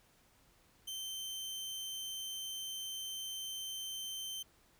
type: tone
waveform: sawtooth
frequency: 3104 Hz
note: G7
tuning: 18 cents flat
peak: -37 dBFS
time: 0.87-4.43 s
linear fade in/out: 10 ms
effects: pink hiss -68 dBFS RMS until 4.79 s